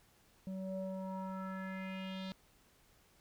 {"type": "tone with low-pass filter sweep", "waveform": "square", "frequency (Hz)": 189.4, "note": "F#3", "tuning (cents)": 41, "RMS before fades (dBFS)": -42, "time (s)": [0.47, 2.32], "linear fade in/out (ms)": 0, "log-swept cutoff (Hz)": [390, 4100], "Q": 3.7, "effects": ["pink hiss -68 dBFS RMS until 3.2 s"]}